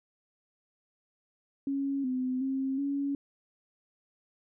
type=tone with pitch steps; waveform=sine; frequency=276.2 / 255.6 / 267.2 / 280.4 Hz; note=C#4 / C4 / C4 / C#4; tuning=-6 / -40 / +36 / +20 cents; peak=-28 dBFS; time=1.67-3.15 s; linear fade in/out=2 ms; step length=370 ms; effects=none